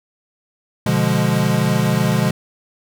square chord, B diminished seventh, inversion none, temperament equal, 123.47 / 146.83 / 174.61 / 207.7 Hz, B2 / D3 / F3 / Ab3, 0 / 0 / 0 / 0 cents, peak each -21 dBFS, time 0.86-2.31 s, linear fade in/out 5 ms, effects none

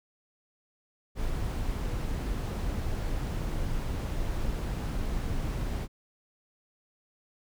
brown noise, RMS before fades -31 dBFS, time 1.15-5.88 s, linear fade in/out 50 ms, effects none

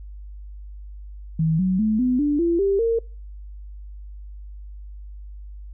sine tone with pitch steps, 160.3 / 186.28 / 216.5 / 251.5 / 292.3 / 339.7 / 394.7 / 458.7 Hz, E3 / F#3 / A3 / B3 / D4 / F4 / G4 / A#4, -48 / +12 / -28 / +32 / -8 / -48 / +12 / -28 cents, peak -17 dBFS, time 1.39-2.99 s, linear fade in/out 5 ms, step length 200 ms, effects noise-tail reverb RT60 0.4 s tail -25 dB re dry + added 50 Hz sine -35 dBFS peak until 5.73 s

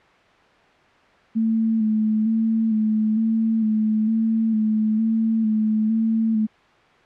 sine tone with vibrato, 220 Hz, A3, in tune, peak -17 dBFS, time 1.35-6.47 s, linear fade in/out 20 ms, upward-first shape square, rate 1.1 Hz, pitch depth 28 cents each way, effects white hiss -53 dBFS RMS until 7.05 s + low-pass 2000 Hz 12 dB/octave

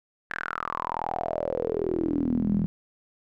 sawtooth tone with band-pass filter sweep, 41.2 Hz, E1, in tune, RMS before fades -28 dBFS, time 0.3-2.66 s, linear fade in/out 0 ms, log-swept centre 1700 to 180 Hz, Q 8.1, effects none

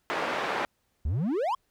pink band-pass noise, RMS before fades -30 dBFS, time 0.1-0.65 s, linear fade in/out 0 ms, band 460 to 2100 Hz, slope 12 dB/octave
triangle exponential sweep, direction up, 64.3 to 1108.7 Hz, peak -23 dBFS, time 1.05-1.55 s, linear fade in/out 5 ms
effects pink hiss -73 dBFS RMS until 1.7 s

